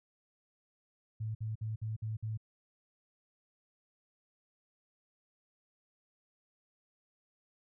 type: tone bursts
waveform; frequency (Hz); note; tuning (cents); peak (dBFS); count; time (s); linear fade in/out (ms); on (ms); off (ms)
sine; 109.6; A2; -6; -34; 6; 1.2-2.375; 10; 150; 55
effects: none